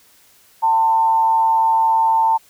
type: tone with frequency modulation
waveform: sine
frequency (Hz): 897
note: A5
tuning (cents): +33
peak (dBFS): -12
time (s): 0.62-2.38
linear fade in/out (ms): 20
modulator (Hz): 137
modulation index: 0.33
effects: white hiss -52 dBFS RMS until 2.49 s